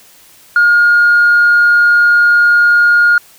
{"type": "tone", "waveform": "sine", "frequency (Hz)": 1425, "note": "F6", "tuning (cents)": 34, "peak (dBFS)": -4, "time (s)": [0.56, 3.18], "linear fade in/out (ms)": 2, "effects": ["tanh soft clip ceiling -2 dBFS", "white hiss -43 dBFS RMS until 3.38 s"]}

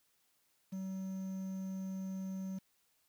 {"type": "tone with quantisation", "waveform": "triangle", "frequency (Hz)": 190, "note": "F#3", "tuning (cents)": 46, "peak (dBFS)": -36, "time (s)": [0.72, 2.59], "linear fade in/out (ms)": 10, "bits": 10, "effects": ["white hiss -75 dBFS RMS until 3.08 s"]}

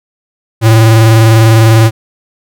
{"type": "tone with vibrato", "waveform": "square", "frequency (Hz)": 112.1, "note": "A2", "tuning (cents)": 33, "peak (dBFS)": -3, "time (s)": [0.61, 1.91], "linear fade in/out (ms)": 50, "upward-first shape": "triangle", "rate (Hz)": 20, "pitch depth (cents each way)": 63, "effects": []}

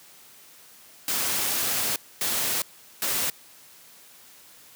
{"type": "noise bursts at uneven times", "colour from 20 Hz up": "white", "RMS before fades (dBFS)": -26, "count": 3, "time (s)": [[1.08, 1.96], [2.21, 2.62], [3.02, 3.3]], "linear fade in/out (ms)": 2, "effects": ["white hiss -51 dBFS RMS until 4.75 s", "high-pass 100 Hz 12 dB/octave"]}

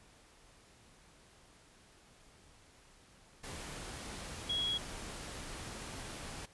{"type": "tone in noise", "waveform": "sine", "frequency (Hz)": 3322, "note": "G#7", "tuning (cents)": 0, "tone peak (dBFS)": -32, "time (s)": [4.49, 4.78], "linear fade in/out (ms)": 10, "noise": "pink", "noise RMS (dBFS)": -45, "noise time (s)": [3.43, 6.46], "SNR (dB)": 10, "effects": ["pink hiss -62 dBFS RMS until 6.53 s", "resampled to 24000 Hz"]}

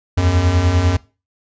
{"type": "beating tone pair", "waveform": "square", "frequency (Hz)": [80.4, 90.4], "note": ["E2", "F#2"], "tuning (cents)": [-43, -40], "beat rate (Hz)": 10, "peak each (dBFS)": [-20, -14], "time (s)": [0.17, 0.97], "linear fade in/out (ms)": 10, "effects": ["noise-tail reverb RT60 0.3 s tail -20 dB re dry", "resampled to 16000 Hz"]}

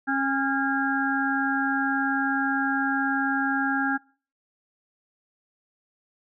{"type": "harmonic tone with a mistuned harmonic", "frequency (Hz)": 271.9, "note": "C#4", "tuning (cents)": -33, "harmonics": [1, 3, 5, 6], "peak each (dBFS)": [-26, -29, -29, -27], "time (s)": [0.07, 3.98], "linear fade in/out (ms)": 20, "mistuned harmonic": 5, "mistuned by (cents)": 38, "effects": ["noise-tail reverb RT60 0.4 s tail -23 dB re dry"]}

